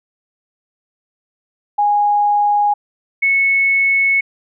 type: tone pair in turn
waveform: sine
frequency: 825 / 2202 Hz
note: G#5 / C#7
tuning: -12 / -12 cents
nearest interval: octave + perfect fourth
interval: 1700 cents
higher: second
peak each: -11 dBFS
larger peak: neither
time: 1.78-2.74 / 3.22-4.21 s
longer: second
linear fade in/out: 10 ms
effects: none